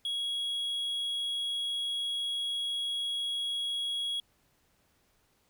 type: tone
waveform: triangle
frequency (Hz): 3322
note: G#7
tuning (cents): 0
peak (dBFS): -29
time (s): 0.05-4.2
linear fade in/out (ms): 2
effects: pink hiss -70 dBFS RMS until 5.49 s